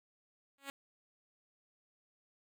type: tone with exponential growth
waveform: 5% pulse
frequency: 276.6 Hz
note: C#4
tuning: 4 cents flat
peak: -27 dBFS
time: 0.58-0.7 s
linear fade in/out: 1 ms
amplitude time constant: 26 ms
effects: none